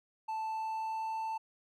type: tone with pitch glide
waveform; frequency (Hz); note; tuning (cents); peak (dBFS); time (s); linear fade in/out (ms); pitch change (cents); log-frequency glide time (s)
triangle; 880 to 887.1; A5 to A5; 0 to +14; -32; 0.28-1.38; 10; +14; 0.41-1.19
effects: none